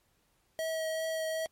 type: tone with vibrato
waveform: square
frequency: 641 Hz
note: E5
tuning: 49 cents flat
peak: -32 dBFS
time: 0.59-1.46 s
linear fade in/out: 0 ms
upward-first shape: triangle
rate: 2.6 Hz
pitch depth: 13 cents each way
effects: pink hiss -72 dBFS RMS until 1.51 s + MP3 64 kbps